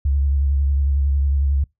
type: tone with vibrato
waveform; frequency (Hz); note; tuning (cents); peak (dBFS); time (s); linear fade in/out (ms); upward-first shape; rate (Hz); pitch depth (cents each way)
sine; 69.7; C#2; +10; -15; 0.05-1.64; 5; triangle; 11; 59
effects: noise-tail reverb RT60 0.2 s tail -26 dB re dry